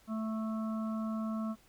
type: harmonic tone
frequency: 220 Hz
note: A3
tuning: in tune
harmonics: 1 / 3 / 5 / 6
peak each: -33 / -45 / -46 / -48 dBFS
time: 0.07-1.56 s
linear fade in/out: 50 ms
effects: pink hiss -64 dBFS RMS until 1.68 s